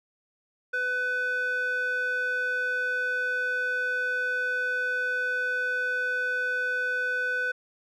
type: tone with band-pass filter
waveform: square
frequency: 500 Hz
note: B4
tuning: 21 cents sharp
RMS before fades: -28 dBFS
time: 0.73-7.52 s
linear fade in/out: 10 ms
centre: 1400 Hz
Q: 4.1
effects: none